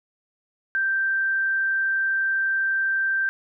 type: tone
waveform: sine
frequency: 1568 Hz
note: G6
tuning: in tune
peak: -20 dBFS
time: 0.75-3.29 s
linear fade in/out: 0 ms
effects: none